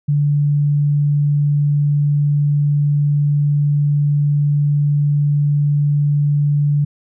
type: tone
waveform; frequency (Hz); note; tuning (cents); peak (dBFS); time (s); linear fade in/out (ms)
sine; 145.6; D3; -15; -12; 0.08-6.85; 10
effects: none